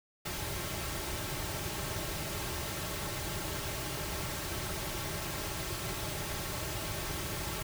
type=noise with comb filter; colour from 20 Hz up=pink; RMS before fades=-37 dBFS; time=0.25-7.63 s; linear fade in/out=10 ms; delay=4.1 ms; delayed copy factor=-0.6; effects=none